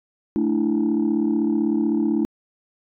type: chord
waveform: sine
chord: A suspended fourth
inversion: none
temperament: equal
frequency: 220 / 293.7 / 329.6 Hz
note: A3 / D4 / E4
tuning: 0 / 0 / 0 cents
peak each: -21 dBFS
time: 0.36-2.25 s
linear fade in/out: 0 ms
effects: tanh soft clip ceiling -13 dBFS